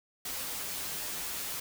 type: noise with comb filter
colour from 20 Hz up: white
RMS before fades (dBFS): -37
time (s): 0.25-1.6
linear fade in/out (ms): 5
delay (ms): 9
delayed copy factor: -0.5
effects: none